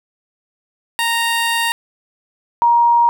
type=tone pair in turn; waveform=15% pulse / sine; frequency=928 / 943.7 Hz; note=A#5 / A#5; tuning=-8 / +21 cents; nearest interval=unison; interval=29 cents; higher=second; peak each=-9 dBFS; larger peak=neither; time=0.99-1.72 / 2.62-3.09 s; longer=first; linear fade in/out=0 ms; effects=none